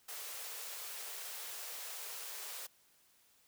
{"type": "high-pass noise", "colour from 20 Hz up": "white", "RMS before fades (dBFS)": -45, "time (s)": [0.08, 2.67], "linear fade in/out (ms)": 10, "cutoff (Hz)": 400, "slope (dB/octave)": 96, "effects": ["white hiss -69 dBFS RMS until 3.47 s"]}